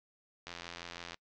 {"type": "click train", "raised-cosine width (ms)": 0.2, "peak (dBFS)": -25, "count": 59, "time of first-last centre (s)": [0.47, 1.144], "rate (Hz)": 86.1, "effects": ["noise-tail reverb RT60 0.1 s tail -26 dB re dry", "low-pass 6000 Hz 12 dB/octave"]}